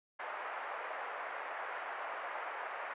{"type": "band-pass noise", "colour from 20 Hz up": "pink", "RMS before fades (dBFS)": -42, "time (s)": [0.19, 2.94], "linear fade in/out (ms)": 10, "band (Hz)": [610, 2000], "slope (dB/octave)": 24, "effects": ["resampled to 8000 Hz"]}